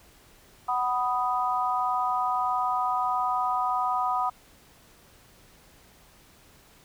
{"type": "chord", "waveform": "sine", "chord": "B major", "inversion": "second", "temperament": "equal with one note detuned", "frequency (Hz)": [746.4, 987.8, 1244.5], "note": ["F#5", "B5", "D#6"], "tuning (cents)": [15, 0, 0], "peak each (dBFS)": -28, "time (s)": [0.68, 4.3], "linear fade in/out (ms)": 10, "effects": ["pink hiss -56 dBFS RMS until 6.84 s"]}